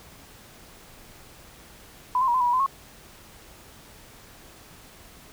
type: tone with pitch steps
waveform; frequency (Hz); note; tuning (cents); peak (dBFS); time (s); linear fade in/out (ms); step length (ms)
sine; 1000 / 1052 / 954 / 1025 / 972 / 966 / 1024 / 1090; B5 / C6 / A#5 / C6 / B5 / B5 / C6 / C#6; +21 / +9 / +40 / -36 / -28 / -39 / -38 / -29; -19; 2.15-2.662; 2; 64
effects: pink hiss -49 dBFS RMS until 5.32 s